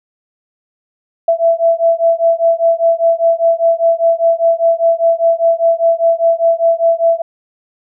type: beating tone pair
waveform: sine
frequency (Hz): 664 / 669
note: E5 / E5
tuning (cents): +12 / +25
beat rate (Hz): 5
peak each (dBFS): -12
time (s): 1.28-7.22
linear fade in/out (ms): 5
effects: none

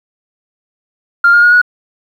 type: tone with pitch steps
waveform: sine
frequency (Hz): 1396.9 / 1418 / 1439.5 / 1461.3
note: F6 / F6 / F#6 / F#6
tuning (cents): 0 / +26 / -48 / -22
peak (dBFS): -3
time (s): 1.24-1.616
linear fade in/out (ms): 5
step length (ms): 94
effects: tanh soft clip ceiling 0 dBFS + 7-bit

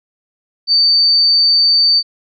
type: tone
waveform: sine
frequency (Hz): 4583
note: D8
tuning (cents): -43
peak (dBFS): -8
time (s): 0.67-2.03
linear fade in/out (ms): 50
effects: none

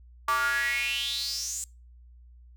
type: tone with high-pass filter sweep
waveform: square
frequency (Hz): 128.5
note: C3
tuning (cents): -31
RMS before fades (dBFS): -29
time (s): 0.28-1.64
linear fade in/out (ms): 2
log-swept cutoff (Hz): 1100 to 7700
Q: 7.1
effects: noise-tail reverb RT60 0.3 s tail -25 dB re dry + added 60 Hz sine -49 dBFS peak until 2.56 s

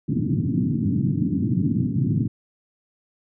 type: band-pass noise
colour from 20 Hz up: pink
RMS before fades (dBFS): -22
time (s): 0.08-2.28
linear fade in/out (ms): 10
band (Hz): 100 to 300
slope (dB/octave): 48
effects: none

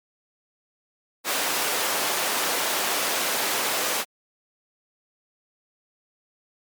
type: high-pass noise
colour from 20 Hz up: pink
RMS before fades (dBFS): -25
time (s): 1.24-4.05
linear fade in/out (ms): 50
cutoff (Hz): 490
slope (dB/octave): 12
effects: MP3 96 kbps

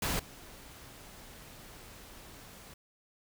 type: noise with level steps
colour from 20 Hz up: pink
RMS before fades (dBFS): -32 / -51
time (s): 0.02-2.74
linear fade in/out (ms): 5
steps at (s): 0.19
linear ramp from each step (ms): 5
effects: none

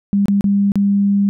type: tone with dropouts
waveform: sine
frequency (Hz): 200.3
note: G3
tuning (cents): +38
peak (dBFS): -11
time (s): 0.13-1.29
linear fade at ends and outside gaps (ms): 0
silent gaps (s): 0.257-0.283 / 0.409-0.442 / 0.719-0.756
effects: none

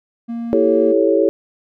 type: tone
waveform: triangle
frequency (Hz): 233.1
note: A#3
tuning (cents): 0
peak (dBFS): -20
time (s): 0.28-0.93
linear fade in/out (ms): 20
type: chord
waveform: sine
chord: A dominant seventh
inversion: second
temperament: equal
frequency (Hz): 329.6 / 392 / 440 / 554.4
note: E4 / G4 / A4 / C#5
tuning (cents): 0 / 0 / 0 / 0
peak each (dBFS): -17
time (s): 0.53-1.29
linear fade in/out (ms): 0
effects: none

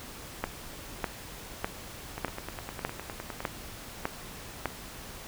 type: two click trains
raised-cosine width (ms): 0.5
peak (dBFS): -21 / -13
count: 13 / 8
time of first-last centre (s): 2.18-3.404 / 0.44-4.657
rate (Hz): 9.8 / 1.66
effects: pink hiss -44 dBFS RMS until 5.27 s

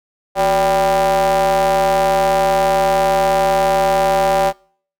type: ring-modulated tone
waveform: square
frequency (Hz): 102.5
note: G#2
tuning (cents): -22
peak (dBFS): -10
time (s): 0.35-4.53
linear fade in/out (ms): 50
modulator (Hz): 679
effects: noise-tail reverb RT60 0.5 s tail -25 dB re dry

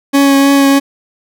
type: tone with vibrato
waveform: 40% pulse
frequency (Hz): 277.2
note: C#4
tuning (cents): 0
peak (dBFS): -5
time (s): 0.13-0.8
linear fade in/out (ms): 20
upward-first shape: triangle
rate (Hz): 3.2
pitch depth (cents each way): 16
effects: none

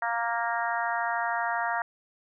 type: harmonic tone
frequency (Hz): 233.1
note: A#3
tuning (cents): 0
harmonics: 3 / 4 / 5 / 6 / 7 / 8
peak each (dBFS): -31 / -31 / -36 / -34 / -35 / -35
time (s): 0.02-1.82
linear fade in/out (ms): 2
effects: none

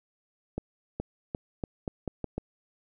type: accelerating click train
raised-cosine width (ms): 2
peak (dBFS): -18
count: 8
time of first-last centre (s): 0.58-2.38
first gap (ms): 420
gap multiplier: 0.83
effects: none

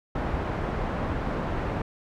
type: low-pass noise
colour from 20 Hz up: pink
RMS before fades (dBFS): -29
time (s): 0.15-1.82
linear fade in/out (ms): 5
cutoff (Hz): 1300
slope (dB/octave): 12
effects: none

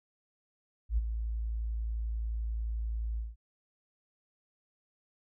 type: tone with ADSR envelope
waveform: sine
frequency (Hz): 55.7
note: A1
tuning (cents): +22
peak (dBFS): -23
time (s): 0.89-3.36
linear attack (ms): 85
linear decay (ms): 27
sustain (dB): -8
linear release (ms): 180
effects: none

